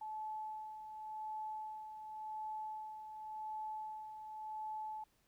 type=tone with tremolo; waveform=sine; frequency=864 Hz; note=A5; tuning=32 cents flat; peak=-40 dBFS; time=0.01-5.04 s; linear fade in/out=5 ms; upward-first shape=sine; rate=0.9 Hz; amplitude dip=55%; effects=pink hiss -75 dBFS RMS until 5.27 s